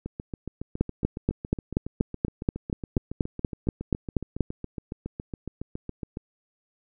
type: two click trains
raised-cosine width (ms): 3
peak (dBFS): -9 / -20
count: 16 / 45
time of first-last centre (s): 0.81-4.407 / 0.06-6.171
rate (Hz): 4.17 / 7.2
effects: none